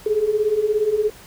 sine beating tone pair, 412.3 / 429.3 Hz, G#4 / A4, -13 / -43 cents, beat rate 17 Hz, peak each -22 / -18 dBFS, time 0.06-1.1 s, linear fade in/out 5 ms, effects pink hiss -44 dBFS RMS until 1.26 s

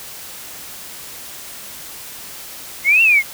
sine exponential two-way sweep, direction up then down, 2089 to 2756 to 2089 Hz, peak -9 dBFS, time 2.84-3.23 s, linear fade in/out 50 ms, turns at 3.02 s, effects white hiss -34 dBFS RMS until 3.33 s

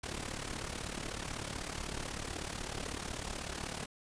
pink noise with amplitude modulation, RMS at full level -37 dBFS, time 0.03-3.86 s, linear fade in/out 10 ms, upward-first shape sine, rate 36.1 Hz, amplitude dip 75%, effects resampled to 22050 Hz

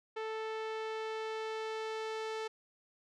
sawtooth tone with low-pass filter sweep, 440 Hz, A4, in tune, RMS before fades -39 dBFS, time 0.16-2.48 s, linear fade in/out 10 ms, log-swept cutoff 2900 to 5100 Hz, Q 0.82, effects none

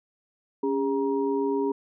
sine tone cluster, 277.9 / 405.7 / 946 Hz, C#4 / G#4 / A#5, +4 / -41 / +25 cents, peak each -27 / -25 / -33 dBFS, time 0.63-1.72 s, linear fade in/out 5 ms, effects none

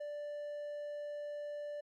triangle tone, 587.3 Hz, D5, in tune, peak -38 dBFS, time 0-1.81 s, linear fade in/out 10 ms, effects Opus 48 kbps

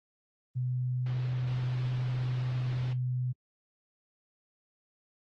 sine tone, 125.8 Hz, B2, 32 cents sharp, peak -28 dBFS, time 0.55-3.33 s, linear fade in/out 20 ms
pink low-pass noise, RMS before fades -46 dBFS, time 1.06-2.93 s, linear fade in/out 2 ms, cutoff 4200 Hz, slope 24 dB/octave
effects high-pass 60 Hz 12 dB/octave + Opus 24 kbps

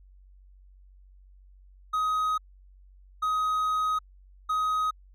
triangle tone bursts at uneven times, 1259 Hz, D#6, 20 cents sharp, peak -22 dBFS, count 3, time 1.93-2.38 / 3.22-3.99 / 4.49-4.91 s, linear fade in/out 10 ms, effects added 47 Hz sine -51 dBFS peak until 5.14 s

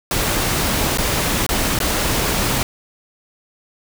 pink noise with dropouts, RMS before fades -19 dBFS, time 0.11-2.63 s, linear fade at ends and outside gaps 1 ms, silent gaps 0.974-0.984 / 1.465-1.49 / 1.789-1.802 s, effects none

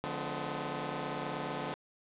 10% pulse chord, D diminished seventh, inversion none, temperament just, 146.83 / 176.2 / 211.4 / 253.7 Hz, D3 / F3 / Ab3 / Cb4, 0 / +16 / +31 / +47 cents, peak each -31 / -34 / -36 / -32 dBFS, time 0.04-1.74 s, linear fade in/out 0 ms, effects resampled to 8000 Hz + 9-bit

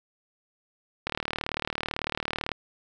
click train, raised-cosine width 0.3 ms, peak -12 dBFS, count 56, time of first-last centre 1.07-2.517 s, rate 38 Hz, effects none

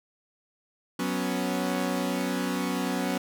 sawtooth chord, F# suspended fourth, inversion none, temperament equal, 185 / 246.9 / 277.2 Hz, F#3 / B3 / C#4, 0 / 0 / 0 cents, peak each -27 dBFS, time 0.99-3.18 s, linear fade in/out 5 ms, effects none

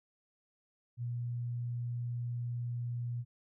sine tone, 120.3 Hz, B2, 45 cents flat, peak -34 dBFS, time 0.97-3.25 s, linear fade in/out 50 ms, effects none

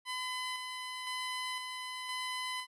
15% pulse tone with tremolo, 1012 Hz, B5, 42 cents sharp, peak -29 dBFS, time 0.05-2.67 s, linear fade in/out 50 ms, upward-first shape square, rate 0.98 Hz, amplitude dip 35%, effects low-pass 11000 Hz 12 dB/octave

